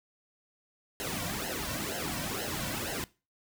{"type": "noise with flanger", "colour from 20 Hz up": "pink", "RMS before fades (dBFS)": -35, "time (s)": [1, 3.04], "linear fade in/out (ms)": 0, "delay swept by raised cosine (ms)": [0.84, 2.44], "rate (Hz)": 2.1, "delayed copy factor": -0.85, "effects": ["noise-tail reverb RT60 0.3 s tail -20 dB re dry"]}